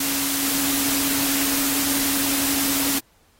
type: tone in noise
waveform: sine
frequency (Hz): 277.2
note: C#4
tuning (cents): 0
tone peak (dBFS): -27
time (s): 0-2.99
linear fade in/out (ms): 5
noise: white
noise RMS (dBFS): -23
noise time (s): 0-2.99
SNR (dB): -7
effects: pink hiss -60 dBFS RMS until 3.39 s + AAC 48 kbps